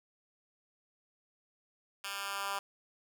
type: tone with high-pass filter sweep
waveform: 10% pulse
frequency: 198.5 Hz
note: G3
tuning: 22 cents sharp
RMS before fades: -38 dBFS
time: 2.04-2.59 s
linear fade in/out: 2 ms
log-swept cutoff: 1900 to 1000 Hz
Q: 1.4
effects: none